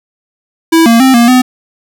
square tone with pitch steps, 327.8 / 230.9 / 262.9 / 235.9 / 253.2 Hz, E4 / A#3 / C4 / A#3 / B3, -10 / -16 / +8 / +21 / +43 cents, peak -4 dBFS, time 0.72-1.42 s, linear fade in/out 10 ms, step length 140 ms, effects none

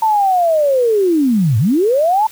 sine linear two-way sweep, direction down then up, 902 to 100.5 to 902 Hz, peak -10 dBFS, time 0.02-2.27 s, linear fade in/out 5 ms, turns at 1.58 s, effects white hiss -39 dBFS RMS until 2.31 s

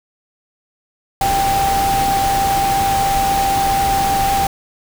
sine tone in noise, 787 Hz, G5, 7 cents sharp, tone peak -14 dBFS, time 1.21-4.47 s, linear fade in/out 2 ms, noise pink, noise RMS -22 dBFS, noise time 1.21-4.47 s, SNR +5 dB, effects none

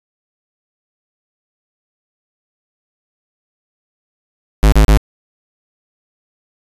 square tone bursts, 52.6 Hz, G#1, 23 cents sharp, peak -6 dBFS, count 3, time 4.63-4.973 s, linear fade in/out 0 ms, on 91 ms, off 35 ms, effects resampled to 32000 Hz

